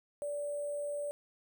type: tone with sample-and-hold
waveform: sine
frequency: 580 Hz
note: D5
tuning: 22 cents flat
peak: -34 dBFS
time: 0.22-1.11 s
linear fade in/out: 0 ms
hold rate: 8820 Hz
effects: none